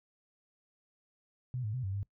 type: tone with pitch steps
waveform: sine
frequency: 126.2 / 106.2 / 127.9 / 96.2 / 99.8 Hz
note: B2 / G#2 / C3 / G2 / G2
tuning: +38 / +39 / -39 / -32 / +32 cents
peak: -33 dBFS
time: 1.54-2.03 s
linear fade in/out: 0 ms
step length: 98 ms
effects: noise-tail reverb RT60 0.1 s tail -21 dB re dry